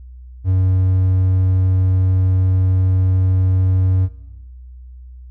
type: tone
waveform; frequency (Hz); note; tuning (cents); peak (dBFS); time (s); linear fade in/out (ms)
triangle; 93.4; F#2; +17; -10; 0.44-4.09; 50
effects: noise-tail reverb RT60 1.0 s tail -18 dB re dry + added 62 Hz sine -34 dBFS peak until 5.3 s